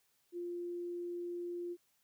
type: tone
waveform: sine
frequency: 349.2 Hz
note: F4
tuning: in tune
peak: -38 dBFS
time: 0.32-1.77 s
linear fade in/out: 50 ms
effects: white hiss -75 dBFS RMS until 2.03 s